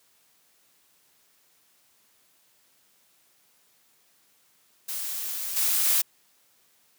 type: noise with level steps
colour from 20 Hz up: blue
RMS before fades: -32 / -24 / -22 dBFS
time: 4.88-6.02 s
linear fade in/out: 10 ms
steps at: 5.56 / 5.85 s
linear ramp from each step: 10 ms
effects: white hiss -64 dBFS RMS until 6.98 s + high-pass 100 Hz 12 dB/octave